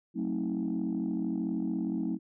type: chord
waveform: sine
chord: F# diminished seventh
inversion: none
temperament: just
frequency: 185 / 222 / 266.4 / 319.7 Hz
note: F#3 / A3 / C4 / Eb4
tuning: 0 / +16 / +31 / +47 cents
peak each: -34 / -33 / -34 / -33 dBFS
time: 0.14-2.19 s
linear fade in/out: 50 ms
effects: tanh soft clip ceiling -23 dBFS